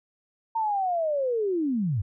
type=linear sweep; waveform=sine; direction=down; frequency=917 to 87.31 Hz; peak=-23 dBFS; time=0.55-2.02 s; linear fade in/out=10 ms; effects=none